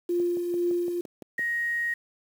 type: tone with tremolo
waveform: sine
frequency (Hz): 349.2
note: F4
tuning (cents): 0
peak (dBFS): -21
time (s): 0.09-1.01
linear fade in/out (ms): 5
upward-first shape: triangle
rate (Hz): 2.1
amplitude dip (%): 50
type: click train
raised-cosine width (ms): 2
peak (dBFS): -25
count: 8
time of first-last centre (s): 0.2-1.393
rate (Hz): 5.87
type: tone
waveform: sine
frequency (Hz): 1879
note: A#6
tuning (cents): +13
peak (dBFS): -25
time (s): 1.38-1.94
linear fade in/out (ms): 5
effects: high-pass 200 Hz 12 dB/octave + 8-bit